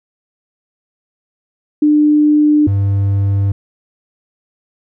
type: tone pair in turn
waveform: sine / triangle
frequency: 299.3 / 99.22 Hz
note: D4 / G2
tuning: +33 / +21 cents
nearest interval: octave + perfect fifth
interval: 1912 cents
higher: first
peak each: -7 / -9 dBFS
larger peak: first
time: 1.82-2.67 / 2.67-3.52 s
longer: neither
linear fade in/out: 5 ms
effects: none